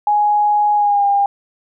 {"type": "tone with pitch glide", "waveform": "sine", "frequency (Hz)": [833, 803.7], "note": ["G#5", "G5"], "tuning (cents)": [5, 43], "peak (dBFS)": -11, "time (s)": [0.07, 1.26], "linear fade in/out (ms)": 2, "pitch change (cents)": -62, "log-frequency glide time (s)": [0.75, 1.06], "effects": []}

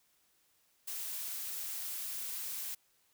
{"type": "noise", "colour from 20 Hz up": "blue", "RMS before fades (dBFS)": -40, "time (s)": [0.87, 2.75], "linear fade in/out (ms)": 10, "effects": ["white hiss -72 dBFS RMS until 3.13 s"]}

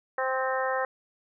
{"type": "harmonic tone with a mistuned harmonic", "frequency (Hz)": 261.6, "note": "C4", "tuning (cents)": 0, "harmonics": [2, 3, 4, 5, 6, 7], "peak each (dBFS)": [-29, -32, -33, -35, -36, -34], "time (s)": [0.18, 0.85], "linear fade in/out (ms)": 2, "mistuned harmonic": 5, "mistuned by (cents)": -19, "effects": []}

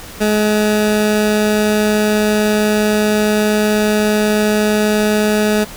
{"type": "tone", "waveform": "20% pulse", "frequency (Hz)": 211.8, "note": "G#3", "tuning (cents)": 34, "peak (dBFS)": -7, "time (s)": [0.2, 5.65], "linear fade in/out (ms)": 20, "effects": ["pink hiss -33 dBFS RMS until 5.76 s"]}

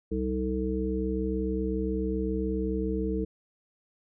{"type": "harmonic tone with a mistuned harmonic", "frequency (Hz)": 63.6, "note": "C2", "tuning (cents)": -48, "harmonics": [1, 3, 5, 7], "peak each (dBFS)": [-32, -32, -32, -32], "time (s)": [0.11, 3.25], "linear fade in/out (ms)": 10, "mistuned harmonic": 1, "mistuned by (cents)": 49, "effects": []}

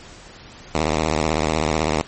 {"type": "tone with vibrato", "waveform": "5% pulse", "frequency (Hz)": 77.78, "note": "D#2", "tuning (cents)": 0, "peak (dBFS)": -7, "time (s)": [0.74, 2.02], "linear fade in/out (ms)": 10, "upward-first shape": "sine", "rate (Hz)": 16, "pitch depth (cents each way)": 130, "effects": ["pink hiss -42 dBFS RMS until 2.07 s", "MP3 32 kbps"]}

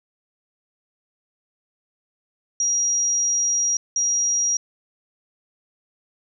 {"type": "tone bursts at uneven times", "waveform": "sine", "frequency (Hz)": 5720, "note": "F8", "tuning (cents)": 41, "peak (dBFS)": -18, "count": 2, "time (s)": [[2.6, 3.77], [3.96, 4.57]], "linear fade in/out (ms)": 2, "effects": []}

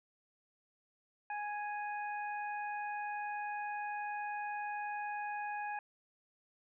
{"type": "harmonic tone", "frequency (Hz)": 830.6, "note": "G#5", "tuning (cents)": 0, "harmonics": [1, 2, 3], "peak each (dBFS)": [-38, -44, -48], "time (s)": [1.3, 5.79], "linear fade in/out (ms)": 2, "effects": []}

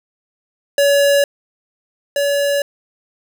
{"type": "tone pair in turn", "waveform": "square", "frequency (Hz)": [566, 568.2], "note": ["C#5", "C#5"], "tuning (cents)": [36, 43], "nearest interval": "unison", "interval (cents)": 7, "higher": "second", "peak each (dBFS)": [-11, -15], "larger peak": "first", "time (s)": [[0.78, 1.24], [2.16, 2.62]], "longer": "neither", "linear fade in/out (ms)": 2, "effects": []}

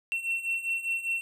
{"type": "beating tone pair", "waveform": "triangle", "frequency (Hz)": [2708, 2713], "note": ["E7", "E7"], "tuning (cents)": [46, 49], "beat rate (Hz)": 5, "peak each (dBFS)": [-32, -28], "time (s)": [0.12, 1.21], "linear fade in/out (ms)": 0, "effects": []}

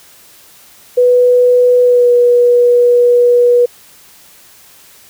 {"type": "tone with pitch glide", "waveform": "sine", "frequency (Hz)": [493.9, 485.1], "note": ["B4", "B4"], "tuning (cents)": [0, -31], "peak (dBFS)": -5, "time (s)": [0.97, 3.66], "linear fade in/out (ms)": 10, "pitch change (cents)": -31, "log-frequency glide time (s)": [1.83, 2.11], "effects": ["white hiss -42 dBFS RMS until 5.09 s"]}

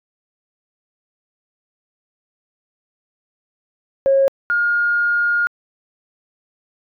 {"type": "tone pair in turn", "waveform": "sine", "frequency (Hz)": [544, 1421.6], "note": ["C#5", "F6"], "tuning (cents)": [-33, 30], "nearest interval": "octave + perfect fourth", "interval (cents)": 1663, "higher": "second", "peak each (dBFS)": [-10, -14], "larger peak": "first", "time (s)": [[4.06, 4.28], [4.5, 5.47]], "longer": "second", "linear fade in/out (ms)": 0, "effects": ["tanh soft clip ceiling -6 dBFS"]}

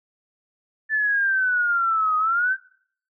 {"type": "exponential two-way sweep", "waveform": "sine", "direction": "down then up", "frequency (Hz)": [1760, 1244.5, 1579], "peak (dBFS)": -18, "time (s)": [0.89, 2.57], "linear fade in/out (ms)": 50, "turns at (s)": 2.17, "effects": ["noise-tail reverb RT60 0.6 s tail -22 dB re dry"]}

